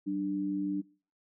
sine tone pair together, 190 / 296.4 Hz, F#3 / D4, +46 / +16 cents, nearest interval minor sixth, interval 770 cents, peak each -36 / -30 dBFS, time 0.06-0.82 s, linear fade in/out 20 ms, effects noise-tail reverb RT60 0.4 s tail -23 dB re dry

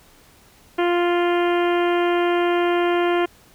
harmonic tone, 349.2 Hz, F4, in tune, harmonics 1 / 2 / 3 / 4 / 5 / 6 / 7 / 8 / 9, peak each -18 / -24 / -28 / -30 / -32 / -34 / -35 / -36 / -37 dBFS, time 0.78-3.26 s, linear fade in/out 10 ms, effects pink hiss -52 dBFS RMS until 3.54 s

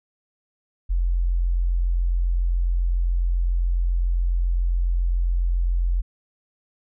sine tone, 43.65 Hz, F1, in tune, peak -18 dBFS, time 0.89-6.02 s, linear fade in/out 20 ms, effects none

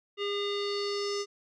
square tone with low-pass filter sweep, 405.5 Hz, G#4, 41 cents flat, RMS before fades -32 dBFS, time 0.17-1.26 s, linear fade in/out 50 ms, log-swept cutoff 3200 to 5800 Hz, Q 5.3, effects none

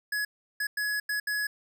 square tone bursts at uneven times, 1686 Hz, G#6, 26 cents sharp, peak -28 dBFS, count 5, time 0.12-0.25 / 0.6-0.67 / 0.77-1 / 1.09-1.2 / 1.27-1.47 s, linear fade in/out 5 ms, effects none

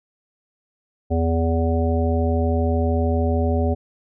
harmonic tone, 82.41 Hz, E2, in tune, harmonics 1 / 3 / 5 / 7 / 9, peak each -19 / -24 / -26 / -27 / -29 dBFS, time 1.1-3.75 s, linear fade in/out 20 ms, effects none

